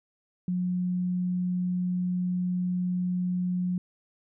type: tone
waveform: sine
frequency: 180.3 Hz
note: F#3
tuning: 45 cents flat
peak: -25 dBFS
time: 0.48-3.78 s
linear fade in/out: 2 ms
effects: none